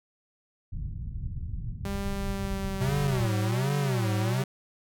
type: low-pass noise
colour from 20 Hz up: pink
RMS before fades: -34 dBFS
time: 0.72-3.26 s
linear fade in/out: 10 ms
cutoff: 150 Hz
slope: 24 dB/octave
type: tone with pitch glide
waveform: sawtooth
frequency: 198.1 to 190.14 Hz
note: G3 to F#3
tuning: +18 to +47 cents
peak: -28 dBFS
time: 1.85-4.44 s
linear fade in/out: 2 ms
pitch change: -71 cents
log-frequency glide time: 2.1-3.27 s
type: tone with vibrato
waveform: square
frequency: 123.1 Hz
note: B2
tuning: 5 cents flat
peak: -26 dBFS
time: 2.8-4.44 s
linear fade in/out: 20 ms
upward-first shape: sine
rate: 1.3 Hz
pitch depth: 270 cents each way
effects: none